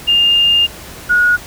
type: tone pair in turn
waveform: sine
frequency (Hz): 2813 / 1451.1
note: F7 / F#6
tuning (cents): +12 / -34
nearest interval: major seventh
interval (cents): 1146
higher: first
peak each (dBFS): -8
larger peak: neither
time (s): 0.07-0.67 / 1.09-1.37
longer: first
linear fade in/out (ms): 20
effects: added 69 Hz sine -42 dBFS peak until 1.46 s + pink hiss -33 dBFS RMS until 1.46 s